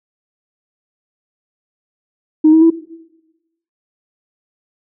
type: tone with pitch steps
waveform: sine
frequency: 311.1 / 319.8 / 328.8 Hz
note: D#4 / D#4 / E4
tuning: 0 / +48 / -4 cents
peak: -4 dBFS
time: 2.44-2.704 s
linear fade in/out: 10 ms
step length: 88 ms
effects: noise-tail reverb RT60 1.0 s tail -17 dB re dry + tanh soft clip ceiling -1 dBFS